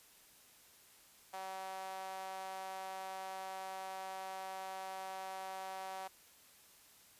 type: tone with high-pass filter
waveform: sawtooth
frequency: 190 Hz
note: F#3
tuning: 46 cents sharp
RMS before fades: -45 dBFS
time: 1.33-6.08 s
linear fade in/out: 10 ms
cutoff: 750 Hz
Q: 3.5
effects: white hiss -63 dBFS RMS until 7.19 s + resampled to 32000 Hz